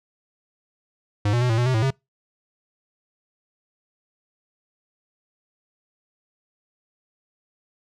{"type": "tone with pitch steps", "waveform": "square", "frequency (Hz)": [103.3, 120.4, 124.4, 112.9, 121.8, 129.2, 110.6, 134.4], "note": ["G#2", "B2", "B2", "A2", "B2", "C3", "A2", "C3"], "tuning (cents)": [-9, -44, 13, 45, -24, -21, 9, 47], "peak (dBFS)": -19, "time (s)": [1.25, 1.906], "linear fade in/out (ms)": 5, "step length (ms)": 82, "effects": ["noise-tail reverb RT60 0.2 s tail -25 dB re dry", "low-pass 6000 Hz 12 dB/octave"]}